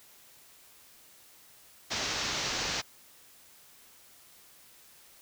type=low-pass noise; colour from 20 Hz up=white; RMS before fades=-33 dBFS; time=1.9-2.82 s; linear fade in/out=20 ms; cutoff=6400 Hz; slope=48 dB/octave; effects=white hiss -57 dBFS RMS until 5.21 s